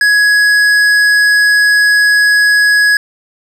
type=tone with tanh clipping; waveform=triangle; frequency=1673 Hz; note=G#6; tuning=12 cents sharp; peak=-8 dBFS; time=0.01-2.97 s; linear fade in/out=2 ms; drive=16 dB; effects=none

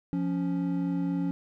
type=tone pair together; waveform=triangle; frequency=175.1 / 279.1 Hz; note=F3 / C#4; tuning=+5 / +12 cents; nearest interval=minor sixth; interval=807 cents; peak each=-27 dBFS; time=0.13-1.31 s; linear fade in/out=0 ms; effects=none

